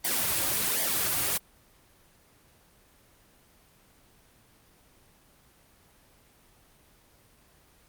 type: noise with flanger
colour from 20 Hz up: white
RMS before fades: -27 dBFS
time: 0.04-1.38 s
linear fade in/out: 10 ms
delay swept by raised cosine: 0.73 to 4.73 ms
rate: 1.3 Hz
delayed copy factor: -0.85
effects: pink hiss -60 dBFS RMS until 7.88 s + Opus 24 kbps